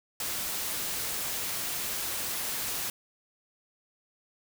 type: noise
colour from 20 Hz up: white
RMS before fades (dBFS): -33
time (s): 0.2-2.9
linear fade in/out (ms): 2
effects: none